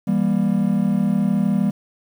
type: chord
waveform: triangle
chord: E diminished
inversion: none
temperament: just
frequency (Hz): 164.81 / 197.78 / 237.3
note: E3 / G3 / Bb3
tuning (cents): 0 / +16 / +31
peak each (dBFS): -22 / -16 / -20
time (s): 0.07-1.71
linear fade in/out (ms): 10
effects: 8-bit